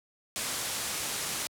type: low-pass noise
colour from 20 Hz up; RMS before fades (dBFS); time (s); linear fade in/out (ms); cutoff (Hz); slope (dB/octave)
white; -34; 0.36-1.47; 0; 11000; 24
effects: high-pass 60 Hz 12 dB/octave